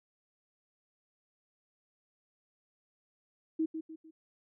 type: tone with echo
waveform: sine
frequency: 319.3 Hz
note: D#4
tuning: 45 cents sharp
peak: -27 dBFS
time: 3.59-3.66 s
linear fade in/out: 10 ms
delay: 150 ms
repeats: 3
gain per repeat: -8 dB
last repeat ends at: 4.11 s
effects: none